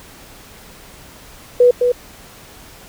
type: tone with echo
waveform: sine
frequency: 490.8 Hz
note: B4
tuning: 11 cents flat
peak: -6 dBFS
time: 1.6-1.71 s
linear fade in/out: 5 ms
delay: 210 ms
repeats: 1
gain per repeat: -5 dB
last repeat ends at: 1.92 s
effects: pink hiss -41 dBFS RMS until 2.88 s